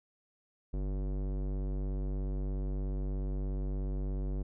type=tone with low-pass filter; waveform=square; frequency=48.43 Hz; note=G1; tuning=20 cents flat; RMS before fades=-34 dBFS; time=0.73-4.43 s; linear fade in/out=10 ms; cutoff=430 Hz; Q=1; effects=none